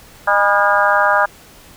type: harmonic tone with a mistuned harmonic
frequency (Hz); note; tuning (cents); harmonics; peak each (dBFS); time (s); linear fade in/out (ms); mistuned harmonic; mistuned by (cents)
203.3; G#3; -37; 3 / 4 / 5 / 6 / 7 / 8; -18 / -18 / -18 / -18 / -18 / -18; 0.27-1.26; 10; 5; -57
effects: pink hiss -43 dBFS RMS until 1.76 s